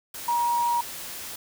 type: tone in noise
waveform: sine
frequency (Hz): 950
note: A#5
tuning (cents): +33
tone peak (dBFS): -21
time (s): 0.28-0.81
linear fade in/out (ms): 5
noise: white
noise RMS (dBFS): -37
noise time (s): 0.14-1.36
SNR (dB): +13
effects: none